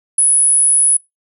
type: tone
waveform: sine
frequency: 10150 Hz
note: D#9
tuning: 33 cents sharp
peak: -8 dBFS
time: 0.18-0.97 s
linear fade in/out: 5 ms
effects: noise-tail reverb RT60 0.2 s tail -26 dB re dry